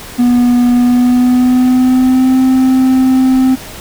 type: tone with pitch glide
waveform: triangle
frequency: 244 to 260 Hz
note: B3 to C4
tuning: -21 to -11 cents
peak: -4 dBFS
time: 0.18-3.56 s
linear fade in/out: 20 ms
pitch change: +110 cents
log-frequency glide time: 0.74-2.38 s
effects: pink hiss -29 dBFS RMS until 3.8 s